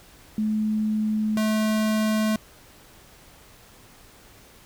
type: tone pair in turn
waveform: sine / square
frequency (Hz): 215.1 / 216.3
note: A3 / A3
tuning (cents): -39 / -29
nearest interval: unison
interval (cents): 10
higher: second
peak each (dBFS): -21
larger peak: neither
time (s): 0.38-1.37 / 1.37-2.36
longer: neither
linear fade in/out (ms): 2
effects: pink hiss -51 dBFS RMS until 4.65 s